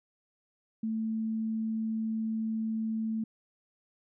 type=tone; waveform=sine; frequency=221.5 Hz; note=A3; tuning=12 cents sharp; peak=-29 dBFS; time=0.83-3.24 s; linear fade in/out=5 ms; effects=none